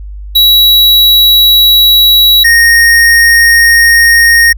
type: tone pair in turn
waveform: square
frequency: 3900 / 1856.6 Hz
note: B7 / A#6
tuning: -23 / -7 cents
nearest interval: octave + minor second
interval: 1284 cents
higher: first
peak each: -3 dBFS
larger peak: neither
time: 0.35-2.44 / 2.44-4.53 s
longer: neither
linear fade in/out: 10 ms
effects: added 50 Hz sine -21 dBFS peak until 4.57 s